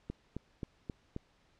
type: click train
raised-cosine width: 3 ms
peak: -25 dBFS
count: 5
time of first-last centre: 0.1-1.164 s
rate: 3.76 Hz
effects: pink hiss -69 dBFS RMS until 1.59 s + low-pass 5000 Hz 12 dB/octave